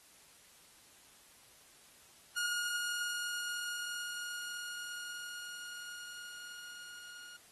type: tone with level ramp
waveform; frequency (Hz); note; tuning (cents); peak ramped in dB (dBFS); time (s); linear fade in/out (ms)
sawtooth; 1433; F6; +44; -30 to -46; 2.36-7.37; 10
effects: white hiss -61 dBFS RMS until 7.51 s + AAC 32 kbps